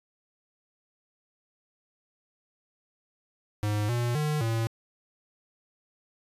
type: tone with pitch steps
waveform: square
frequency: 104.8 / 120.1 / 151.2 / 113.7 Hz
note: G#2 / B2 / D#3 / A#2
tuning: +16 / -48 / -49 / -43 cents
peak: -26 dBFS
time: 3.63-4.67 s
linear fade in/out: 0 ms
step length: 260 ms
effects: resampled to 32000 Hz